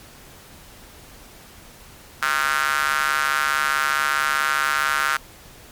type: tone with high-pass filter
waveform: square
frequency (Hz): 72.3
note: D2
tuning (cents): -27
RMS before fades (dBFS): -21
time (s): 2.22-5.17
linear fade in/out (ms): 5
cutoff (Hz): 1400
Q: 4.6
effects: pink hiss -45 dBFS RMS until 5.71 s + MP3 96 kbps